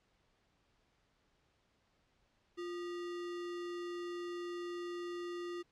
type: tone with sample-and-hold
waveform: sine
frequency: 349.5 Hz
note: F4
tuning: 1 cent sharp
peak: -39 dBFS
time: 2.57-5.63 s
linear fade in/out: 20 ms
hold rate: 1575 Hz
effects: pink hiss -75 dBFS RMS until 5.71 s + low-pass 5000 Hz 12 dB/octave